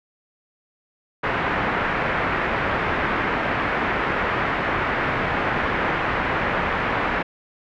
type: low-pass noise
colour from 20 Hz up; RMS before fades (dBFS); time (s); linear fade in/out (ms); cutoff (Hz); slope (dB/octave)
white; -23; 1.23-7.23; 10; 2000; 24
effects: none